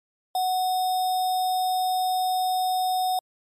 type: tone with sample-and-hold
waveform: sine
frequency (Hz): 740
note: F#5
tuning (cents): 0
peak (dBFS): -21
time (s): 0.35-3.19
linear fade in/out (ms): 2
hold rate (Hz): 4410
effects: MP3 64 kbps